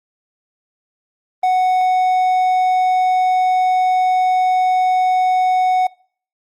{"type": "tone", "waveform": "triangle", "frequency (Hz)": 740, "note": "F#5", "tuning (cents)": 0, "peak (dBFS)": -10, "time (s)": [1.43, 5.87], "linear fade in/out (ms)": 5, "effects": ["noise-tail reverb RT60 0.5 s tail -24 dB re dry", "Opus 24 kbps"]}